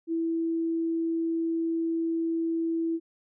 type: tone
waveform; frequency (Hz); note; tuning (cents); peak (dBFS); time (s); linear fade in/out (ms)
sine; 329.6; E4; 0; -25; 0.07-3; 50
effects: none